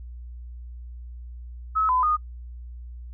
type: tone with pitch steps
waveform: sine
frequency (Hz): 1289 / 1011 / 1231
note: E6 / B5 / D#6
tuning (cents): -39 / +40 / -19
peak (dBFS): -19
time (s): 1.75-2.17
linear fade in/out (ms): 20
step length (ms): 140
effects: noise-tail reverb RT60 0.1 s tail -22 dB re dry + added 60 Hz sine -36 dBFS peak until 3.13 s